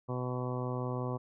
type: harmonic tone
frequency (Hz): 125.5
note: B2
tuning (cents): +28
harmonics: 1 / 2 / 3 / 4 / 5 / 6 / 7 / 8 / 9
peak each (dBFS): -35 / -40 / -41 / -41 / -45 / -48 / -48 / -45 / -46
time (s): 0.08-1.18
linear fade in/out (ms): 20
effects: none